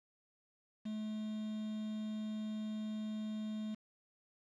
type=tone with quantisation; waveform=triangle; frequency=215.3 Hz; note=A3; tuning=37 cents flat; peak=-36 dBFS; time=0.85-3.75 s; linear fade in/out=10 ms; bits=9; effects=low-pass 5000 Hz 12 dB/octave